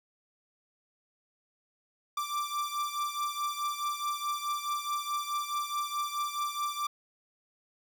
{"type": "beating tone pair", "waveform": "45% pulse", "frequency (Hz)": [1174.7, 1179.4], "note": ["D6", "D6"], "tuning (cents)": [0, 7], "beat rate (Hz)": 4.7, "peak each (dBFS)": [-33, -36], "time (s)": [2.17, 6.87], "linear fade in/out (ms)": 5, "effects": []}